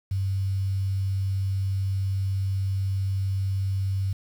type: tone with quantisation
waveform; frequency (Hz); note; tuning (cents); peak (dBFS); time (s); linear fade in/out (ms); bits
sine; 96.7; G2; -23; -23; 0.11-4.13; 5; 8
effects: none